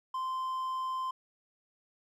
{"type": "tone", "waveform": "triangle", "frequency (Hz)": 1039, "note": "C6", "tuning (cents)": -12, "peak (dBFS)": -30, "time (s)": [0.14, 1.11], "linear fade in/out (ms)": 5, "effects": []}